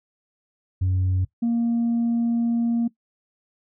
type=tone pair in turn; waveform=sine; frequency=92.8 / 233.8 Hz; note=F#2 / A#3; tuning=+6 / +5 cents; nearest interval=octave + major third; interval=1599 cents; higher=second; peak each=-17 dBFS; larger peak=neither; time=0.81-1.25 / 1.42-2.88 s; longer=second; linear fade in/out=10 ms; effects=noise-tail reverb RT60 0.1 s tail -19 dB re dry + tanh soft clip ceiling -17 dBFS